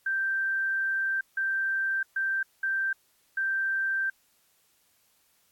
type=tone bursts at uneven times; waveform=sine; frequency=1568 Hz; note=G6; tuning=in tune; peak=-25 dBFS; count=5; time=0.06-1.21 / 1.37-2.03 / 2.16-2.43 / 2.63-2.93 / 3.37-4.1 s; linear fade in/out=5 ms; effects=white hiss -67 dBFS RMS until 5.51 s + AAC 64 kbps